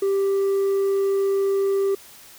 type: tone with hard clipping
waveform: triangle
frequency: 392.8 Hz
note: G4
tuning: 4 cents sharp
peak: -17 dBFS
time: 0.02-1.95 s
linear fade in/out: 5 ms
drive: 1 dB
effects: white hiss -46 dBFS RMS until 2.38 s